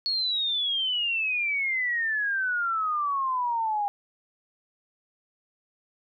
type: exponential sweep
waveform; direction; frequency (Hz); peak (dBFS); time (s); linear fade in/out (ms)
sine; down; 4380 to 804; -24; 0.06-3.88; 0
effects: none